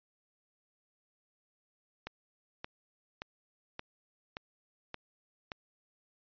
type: click train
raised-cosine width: 0.3 ms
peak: -23 dBFS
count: 7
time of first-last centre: 2.07-5.518 s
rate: 1.74 Hz
effects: resampled to 11025 Hz